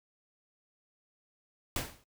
pink noise with exponential decay, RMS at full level -30 dBFS, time 1.76-2.04 s, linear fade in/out 2 ms, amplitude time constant 60 ms, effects noise-tail reverb RT60 0.1 s tail -24 dB re dry

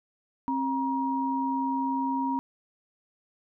sine tone pair together, 267 / 949.3 Hz, C4 / A#5, +35 / +31 cents, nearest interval octave + minor seventh, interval 2196 cents, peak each -28 dBFS, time 0.48-2.39 s, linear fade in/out 0 ms, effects none

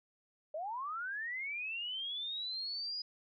sine linear sweep, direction up, 586 to 4957 Hz, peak -37 dBFS, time 0.54-3.02 s, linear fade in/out 5 ms, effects none

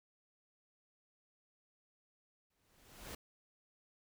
pink noise with exponential growth, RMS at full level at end -45 dBFS, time 2.5-3.15 s, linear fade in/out 5 ms, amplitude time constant 140 ms, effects none

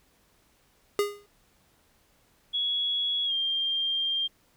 square tone with exponential decay, 409.3 Hz, G#4, 25 cents flat, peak -20 dBFS, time 0.99-1.26 s, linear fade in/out 1 ms, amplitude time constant 57 ms
sine tone with pitch glide, 3353 to 3191 Hz, G#7 to G7, +16 to +30 cents, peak -25 dBFS, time 2.53-4.28 s, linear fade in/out 20 ms, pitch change -86 cents, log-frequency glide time 3.25-3.33 s
effects pink hiss -65 dBFS RMS until 4.56 s

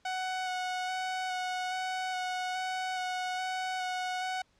sawtooth tone with vibrato, 740 Hz, F#5, in tune, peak -28 dBFS, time 0.05-4.42 s, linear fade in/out 5 ms, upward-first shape square, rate 1.2 Hz, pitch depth 11 cents each way, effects pink hiss -69 dBFS RMS until 4.59 s + low-pass 6000 Hz 12 dB/octave

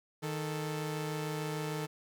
sawtooth tone pair together, 155.56 / 440 Hz, D#3 / A4, 0 / 0 cents, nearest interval octave + tritone, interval 1800 cents, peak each -32 / -35 dBFS, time 0.22-1.87 s, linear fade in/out 20 ms, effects none

